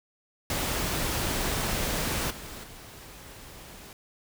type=noise with level steps; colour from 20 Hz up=pink; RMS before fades=-29 / -41 / -46 dBFS; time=0.5-3.93 s; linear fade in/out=2 ms; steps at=2.3 / 2.63 s; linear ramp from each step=10 ms; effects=none